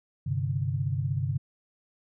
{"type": "chord", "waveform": "sine", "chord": "G suspended fourth", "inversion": "none", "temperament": "just", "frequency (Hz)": [98, 130.67, 147], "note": ["G2", "C3", "D3"], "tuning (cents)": [0, -2, 2], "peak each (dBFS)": [-31, -29, -31], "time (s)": [0.26, 1.38], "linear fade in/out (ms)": 10, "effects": []}